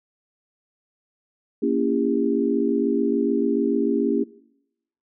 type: chord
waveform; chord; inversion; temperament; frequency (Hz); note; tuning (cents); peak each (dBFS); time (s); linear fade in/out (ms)
sine; A# diminished seventh; none; just; 233.1 / 279.7 / 335.6 / 402.8; A#3 / C#4 / E4 / G4; 0 / +16 / +31 / +47; -24 / -23 / -26 / -24; 1.62-4.24; 10
effects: noise-tail reverb RT60 0.8 s tail -21 dB re dry